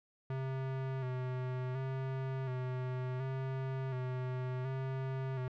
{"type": "tone with vibrato", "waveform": "square", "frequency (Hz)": 130, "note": "C3", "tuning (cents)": -11, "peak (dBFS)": -36, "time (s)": [0.3, 5.48], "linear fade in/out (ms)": 2, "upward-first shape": "square", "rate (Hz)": 0.69, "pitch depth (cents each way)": 35, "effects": ["low-pass 2000 Hz 12 dB/octave"]}